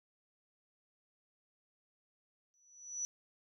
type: tone with exponential growth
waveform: sine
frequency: 5920 Hz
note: F#8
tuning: in tune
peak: -33 dBFS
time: 2.54-3.05 s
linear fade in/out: 0 ms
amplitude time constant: 110 ms
effects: none